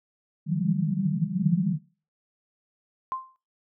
pink band-pass noise, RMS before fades -25 dBFS, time 0.46-1.79 s, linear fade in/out 50 ms, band 150 to 200 Hz, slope 96 dB/octave
sine tone with exponential decay, 1046.5 Hz, C6, in tune, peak -24 dBFS, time 3.12-3.36 s, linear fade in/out 0 ms, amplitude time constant 51 ms
effects noise-tail reverb RT60 0.4 s tail -22 dB re dry

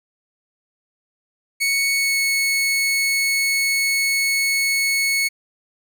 sawtooth tone with pitch glide, 2217 to 2203 Hz, C#7 to C#7, 0 to -11 cents, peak -14 dBFS, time 1.6-5.29 s, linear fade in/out 20 ms, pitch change -11 cents, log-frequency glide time 1.93-2.17 s, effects none

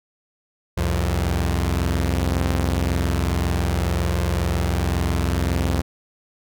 sawtooth tone pair together, 65.41 / 87.31 Hz, C2 / F2, 0 / 0 cents, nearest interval perfect fourth, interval 500 cents, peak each -18 dBFS, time 0.77-5.82 s, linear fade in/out 10 ms, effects none

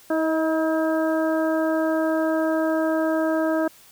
harmonic tone with a mistuned harmonic, 320 Hz, D#4, 49 cents sharp, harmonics 1 / 2 / 3 / 4 / 5, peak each -22 / -23 / -33 / -33 / -32 dBFS, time 0.1-3.68 s, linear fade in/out 5 ms, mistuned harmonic 2, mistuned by -17 cents, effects white hiss -51 dBFS RMS until 3.91 s

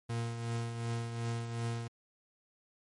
40% pulse tone with tremolo, 116.54 Hz, A#2, in tune, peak -31 dBFS, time 0.09-1.88 s, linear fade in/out 10 ms, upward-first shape triangle, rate 2.7 Hz, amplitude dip 55%, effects MP3 48 kbps

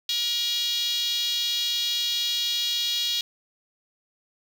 5% pulse tone with high-pass filter, 476.3 Hz, A#4, 37 cents sharp, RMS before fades -26 dBFS, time 0.09-3.21 s, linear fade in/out 2 ms, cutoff 3500 Hz, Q 4.7, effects none

